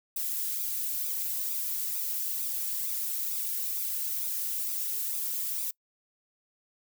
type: noise with flanger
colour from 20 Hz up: violet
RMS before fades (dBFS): -32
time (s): 0.16-5.71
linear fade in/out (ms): 5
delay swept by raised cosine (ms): 0.81 to 2.81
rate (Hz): 2.2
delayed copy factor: +0.95
effects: noise-tail reverb RT60 0.1 s tail -25 dB re dry